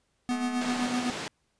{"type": "tone with tremolo", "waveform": "square", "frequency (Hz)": 247, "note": "B3", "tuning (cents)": 0, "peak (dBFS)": -26, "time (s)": [0.29, 1.1], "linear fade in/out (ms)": 0, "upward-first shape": "sine", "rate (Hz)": 7.8, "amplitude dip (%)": 55}
{"type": "click train", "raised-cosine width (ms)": 0.5, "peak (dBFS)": -27, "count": 119, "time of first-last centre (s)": [0.31, 0.859], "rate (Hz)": 215}
{"type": "band-pass noise", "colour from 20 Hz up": "pink", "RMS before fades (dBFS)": -36, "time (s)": [0.61, 1.28], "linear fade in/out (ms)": 2, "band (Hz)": [200, 6400], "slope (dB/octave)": 12}
{"effects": ["pink hiss -73 dBFS RMS until 1.59 s", "resampled to 22050 Hz"]}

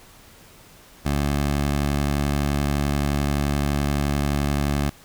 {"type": "tone", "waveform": "15% pulse", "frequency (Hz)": 71.6, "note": "D2", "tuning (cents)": -43, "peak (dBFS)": -14, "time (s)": [1.05, 4.9], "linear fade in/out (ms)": 10, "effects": ["pink hiss -49 dBFS RMS until 5.04 s"]}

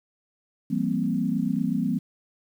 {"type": "chord", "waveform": "sine", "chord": "C dominant seventh", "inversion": "first", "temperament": "equal with one note detuned", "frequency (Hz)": [168.67, 196, 233.1, 261.6], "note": ["E3", "G3", "Bb3", "C4"], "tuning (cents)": [40, 0, 0, 0], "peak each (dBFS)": [-29, -28, -27, -28], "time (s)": [0.7, 1.99], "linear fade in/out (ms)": 10, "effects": ["9-bit"]}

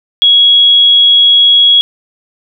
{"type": "tone", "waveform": "sine", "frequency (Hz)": 3327, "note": "G#7", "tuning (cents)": 2, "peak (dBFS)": -3, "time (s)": [0.22, 1.81], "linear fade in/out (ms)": 0, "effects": []}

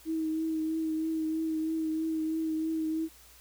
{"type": "tone with vibrato", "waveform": "sine", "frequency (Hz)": 318.4, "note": "D#4", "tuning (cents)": 40, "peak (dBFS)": -28, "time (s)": [0.05, 3.09], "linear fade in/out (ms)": 50, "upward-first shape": "triangle", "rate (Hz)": 3.1, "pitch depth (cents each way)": 25, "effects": ["added 60 Hz sine -60 dBFS peak until 3.4 s", "white hiss -56 dBFS RMS until 3.4 s"]}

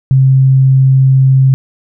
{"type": "tone", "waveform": "sine", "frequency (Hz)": 133, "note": "C3", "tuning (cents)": 29, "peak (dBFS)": -4, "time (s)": [0.11, 1.54], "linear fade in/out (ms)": 0, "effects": []}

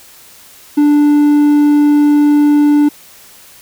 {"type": "tone", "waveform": "triangle", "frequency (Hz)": 293.7, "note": "D4", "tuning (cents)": 0, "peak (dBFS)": -4, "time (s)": [0.77, 2.89], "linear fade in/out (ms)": 10, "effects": ["white hiss -40 dBFS RMS until 3.61 s"]}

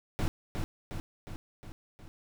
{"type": "noise with echo", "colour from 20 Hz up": "brown", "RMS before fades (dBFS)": -29, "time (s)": [0.19, 0.28], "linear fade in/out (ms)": 0, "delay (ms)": 360, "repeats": 5, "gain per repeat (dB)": -4, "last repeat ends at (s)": 2.08, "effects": []}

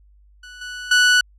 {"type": "tone with level steps", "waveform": "sawtooth", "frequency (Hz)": 1480, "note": "F#6", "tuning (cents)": 0, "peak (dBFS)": [-34, -26, -8], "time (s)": [0.43, 1.21], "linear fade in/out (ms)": 5, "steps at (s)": [0.61, 0.91], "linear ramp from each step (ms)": 5, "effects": ["added 50 Hz sine -49 dBFS peak until 1.38 s", "low-pass 7000 Hz 12 dB/octave"]}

